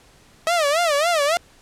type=tone with vibrato; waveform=sawtooth; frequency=630 Hz; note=D#5; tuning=21 cents sharp; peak=-13 dBFS; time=0.47-1.37 s; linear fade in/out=0 ms; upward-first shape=sine; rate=3.6 Hz; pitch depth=190 cents each way; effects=pink hiss -52 dBFS RMS until 1.61 s + low-pass 10000 Hz 12 dB/octave